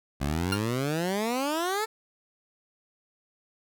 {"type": "exponential sweep", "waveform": "15% pulse", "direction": "up", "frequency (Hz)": [67, 450.8], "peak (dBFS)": -20, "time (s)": [0.2, 1.86], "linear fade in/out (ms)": 20}
{"type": "tone with exponential decay", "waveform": "20% pulse", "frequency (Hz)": 1396.9, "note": "F6", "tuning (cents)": 0, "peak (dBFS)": -18, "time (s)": [0.52, 0.63], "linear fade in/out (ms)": 5, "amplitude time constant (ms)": 23}
{"effects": []}